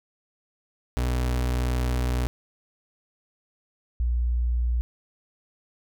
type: tone pair in turn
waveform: 35% pulse / sine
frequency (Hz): 61.74 / 59.74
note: B1 / A#1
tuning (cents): 0 / +43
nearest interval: minor second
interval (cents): 57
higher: first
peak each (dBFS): -21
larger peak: neither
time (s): 0.97-2.27 / 4-4.81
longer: first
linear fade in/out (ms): 0
effects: none